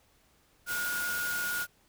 sine tone in noise, 1438 Hz, F#6, 50 cents flat, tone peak -31 dBFS, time 0.66-1.67 s, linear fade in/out 50 ms, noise white, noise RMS -37 dBFS, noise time 0.66-1.67 s, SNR +3 dB, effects pink hiss -66 dBFS RMS until 1.88 s

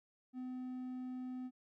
triangle tone, 253.9 Hz, B3, 48 cents sharp, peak -39 dBFS, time 0.33-1.51 s, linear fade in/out 50 ms, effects none

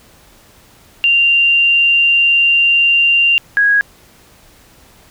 sine tone pair in turn, 2779 / 1652.4 Hz, F7 / G#6, -9 / -9 cents, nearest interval major sixth, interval 900 cents, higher first, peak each -8 dBFS, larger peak neither, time 1.04-3.38 / 3.57-3.81 s, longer first, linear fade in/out 0 ms, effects pink hiss -46 dBFS RMS until 5.1 s

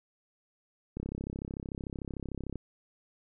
click train, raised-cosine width 3 ms, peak -24 dBFS, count 54, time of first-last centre 0.97-2.557 s, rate 33.4 Hz, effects none

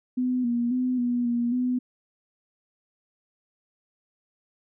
sine tone with pitch steps, 251.7 / 238.2 / 252.9 / 243 / 238.2 / 250.2 Hz, B3 / A#3 / B3 / B3 / A#3 / B3, +33 / +38 / +41 / -28 / +38 / +23 cents, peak -22 dBFS, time 0.17-1.79 s, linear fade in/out 10 ms, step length 270 ms, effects none

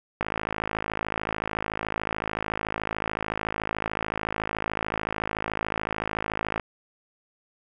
click train, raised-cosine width 0.5 ms, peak -12 dBFS, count 344, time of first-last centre 0.21-6.597 s, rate 53.7 Hz, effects none

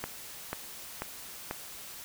click train, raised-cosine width 0.5 ms, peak -18 dBFS, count 4, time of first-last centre 0.04-1.511 s, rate 2.04 Hz, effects white hiss -45 dBFS RMS until 2.04 s

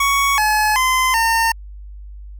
25% pulse tone with pitch steps, 1116 / 853 / 1031 / 910 Hz, C#6 / G#5 / C6 / A#5, +11 / +46 / -26 / -42 cents, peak -10 dBFS, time 0-1.52 s, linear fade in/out 5 ms, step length 380 ms, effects added 50 Hz sine -32 dBFS peak until 2.39 s

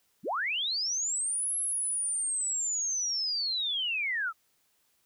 sine linear two-way sweep, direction up then down, 126.2 to 11120 to 1244 Hz, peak -28 dBFS, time 0.23-4.33 s, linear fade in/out 50 ms, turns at 1.56 s, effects white hiss -71 dBFS RMS until 5.05 s

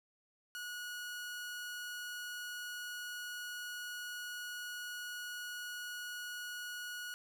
sawtooth tone, 1456 Hz, F#6, 28 cents flat, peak -38 dBFS, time 0.55-7.14 s, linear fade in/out 0 ms, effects none

